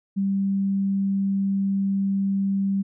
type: tone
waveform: sine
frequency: 196 Hz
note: G3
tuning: in tune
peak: -20 dBFS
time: 0.16-2.83 s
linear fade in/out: 20 ms
effects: none